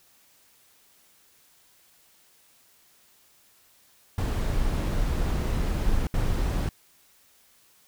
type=noise bursts at uneven times; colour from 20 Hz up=brown; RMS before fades=-25 dBFS; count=2; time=4.18-6.07 / 6.14-6.69 s; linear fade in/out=2 ms; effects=white hiss -60 dBFS RMS until 7.87 s